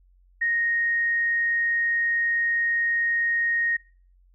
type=tone; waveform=sine; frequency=1864.7 Hz; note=A#6; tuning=in tune; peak=-21 dBFS; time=0.41-3.77 s; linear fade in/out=10 ms; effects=noise-tail reverb RT60 0.4 s tail -21 dB re dry + added 45 Hz sine -55 dBFS peak until 4.34 s